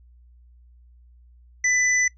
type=tone pair together; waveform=sine; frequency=1995 / 5984 Hz; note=B6 / F#8; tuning=+17 / +19 cents; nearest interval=octave + perfect fifth; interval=1902 cents; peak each=-19 / -23 dBFS; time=1.64-2.08 s; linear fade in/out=5 ms; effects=noise-tail reverb RT60 0.1 s tail -20 dB re dry + added 60 Hz sine -49 dBFS peak until 2.17 s